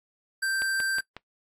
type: tone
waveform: square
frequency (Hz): 1568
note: G6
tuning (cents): 0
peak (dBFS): -26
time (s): 0.42-1.01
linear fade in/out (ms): 10
type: click train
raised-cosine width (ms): 0.3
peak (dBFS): -22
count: 4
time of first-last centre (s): 0.62-1.166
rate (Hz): 5.49
effects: noise-tail reverb RT60 0.1 s tail -19 dB re dry + AAC 48 kbps